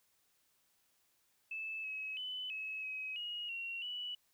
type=tone with pitch steps; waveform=sine; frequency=2623 / 2563 / 3012 / 2575 / 2541 / 2884 / 2742 / 2953 Hz; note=E7 / E7 / F#7 / E7 / D#7 / F#7 / F7 / F#7; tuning=-9 / -49 / +30 / -41 / +36 / -45 / -32 / -4 cents; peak=-39 dBFS; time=1.51-4.15 s; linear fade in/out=5 ms; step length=330 ms; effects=white hiss -75 dBFS RMS until 4.33 s